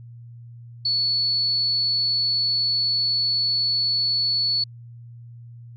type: tone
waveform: sine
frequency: 4424 Hz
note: C#8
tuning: 4 cents flat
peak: -19 dBFS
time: 0.85-4.64 s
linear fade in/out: 5 ms
effects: added 118 Hz sine -39 dBFS peak until 5.76 s